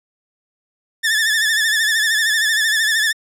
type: tone with vibrato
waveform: sawtooth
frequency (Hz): 1760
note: A6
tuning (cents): 0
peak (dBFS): -11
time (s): 1.03-3.13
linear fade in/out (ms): 20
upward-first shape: sine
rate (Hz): 13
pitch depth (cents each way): 69
effects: low-pass 12000 Hz 12 dB/octave